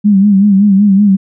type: tone with vibrato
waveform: sine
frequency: 200 Hz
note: G3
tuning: 35 cents sharp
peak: -4 dBFS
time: 0.04-1.17 s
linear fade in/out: 20 ms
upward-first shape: sine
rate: 5.3 Hz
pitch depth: 79 cents each way
effects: none